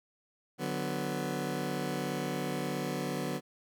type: chord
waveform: 20% pulse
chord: B minor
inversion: first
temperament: just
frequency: 148.16 / 185.21 / 246.9 Hz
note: D3 / F#3 / B3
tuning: +16 / +2 / 0 cents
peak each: -32 dBFS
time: 0.58-3.41 s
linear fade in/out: 50 ms
effects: none